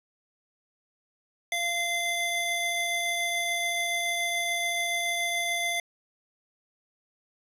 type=tone cluster; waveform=square; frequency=688 / 2071 / 3475 Hz; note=F5 / C7 / A7; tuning=-26 / -18 / -22 cents; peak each=-34 / -29 / -34 dBFS; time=1.52-5.8 s; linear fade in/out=2 ms; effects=resampled to 32000 Hz